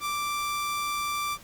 sawtooth tone, 1174.7 Hz, D6, in tune, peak -24 dBFS, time 0-1.38 s, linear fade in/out 50 ms, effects pink hiss -50 dBFS RMS until 1.43 s + Opus 48 kbps

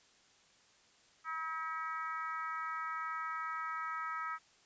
harmonic tone, 320.8 Hz, E4, 47 cents flat, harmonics 3 / 4 / 5 / 6 / 7, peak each -47 / -38 / -47 / -47 / -51 dBFS, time 1.24-4.39 s, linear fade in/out 50 ms, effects white hiss -66 dBFS RMS until 4.65 s + resampled to 16000 Hz

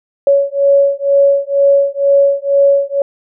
sine beating tone pair, 558 / 560.1 Hz, C#5 / C#5, +11 / +18 cents, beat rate 2.1 Hz, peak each -11 dBFS, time 0.27-3.02 s, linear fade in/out 2 ms, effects none

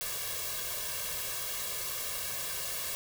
white noise with comb filter, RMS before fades -36 dBFS, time 0.01-2.95 s, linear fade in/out 0 ms, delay 1.8 ms, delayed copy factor +0.95, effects none

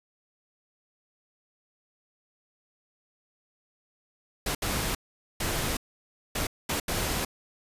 pink noise bursts at uneven times, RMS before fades -29 dBFS, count 6, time 4.46-4.55 / 4.62-4.95 / 5.4-5.77 / 6.35-6.47 / 6.69-6.8 / 6.88-7.25 s, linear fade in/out 5 ms, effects resampled to 32000 Hz

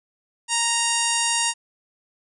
harmonic tone with a mistuned harmonic, 932.3 Hz, A#5, in tune, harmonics 1 / 2 / 3 / 4 / 5 / 6 / 7 / 8 / 9 / 10, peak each -27 / -30 / -27 / -32 / -31 / -30 / -28 / -32 / -29 / -28 dBFS, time 0.48-1.54 s, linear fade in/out 50 ms, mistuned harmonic 7, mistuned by +63 cents, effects none

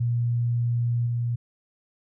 sine tone with level steps, 119.1 Hz, A#2, 38 cents sharp, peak -21 / -23 dBFS, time 0-1.36 s, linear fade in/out 10 ms, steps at 1.06 s, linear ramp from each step 10 ms, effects none

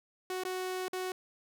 sawtooth tone with dropouts, 370 Hz, F#4, in tune, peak -30 dBFS, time 0.3-1.12 s, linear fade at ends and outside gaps 2 ms, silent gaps 0.436-0.45 / 0.882-0.931 s, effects none

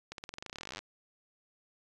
accelerating click train, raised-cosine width 0.2 ms, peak -24 dBFS, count 25, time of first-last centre 0.12-0.79 s, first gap 62 ms, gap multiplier 0.92, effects resampled to 24000 Hz

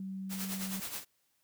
sine tone, 191.3 Hz, G3, 42 cents flat, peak -37 dBFS, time 0-0.8 s, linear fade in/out 2 ms
white noise with tremolo, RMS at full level -38 dBFS, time 0.29-1.05 s, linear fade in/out 50 ms, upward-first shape sine, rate 9.4 Hz, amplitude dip 60%
effects white hiss -75 dBFS RMS until 1.43 s

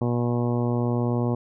harmonic tone, 120.5 Hz, B2, 42 cents flat, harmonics 1 / 2 / 3 / 4 / 5 / 6 / 7 / 8 / 9, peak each -24 / -26 / -30 / -32 / -35 / -39 / -38 / -41 / -41 dBFS, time 0.01-1.35 s, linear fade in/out 5 ms, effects none

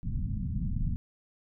pink low-pass noise, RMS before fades -31 dBFS, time 0.03-0.96 s, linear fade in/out 0 ms, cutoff 220 Hz, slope 48 dB/octave, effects none

